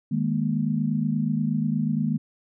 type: chord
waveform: sine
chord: D# suspended fourth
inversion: none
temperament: equal with one note detuned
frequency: 155.56 / 207.7 / 236.1 Hz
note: D#3 / G#3 / A#3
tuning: 0 / 0 / +22 cents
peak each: -26 dBFS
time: 0.11-2.18 s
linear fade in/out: 10 ms
effects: none